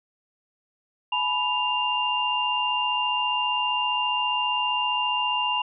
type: tone cluster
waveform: sine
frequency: 851 / 986 / 2794 Hz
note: G#5 / B5 / F7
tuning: +42 / -3 / 0 cents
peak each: -30 / -26 / -25 dBFS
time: 1.12-5.62 s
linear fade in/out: 5 ms
effects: none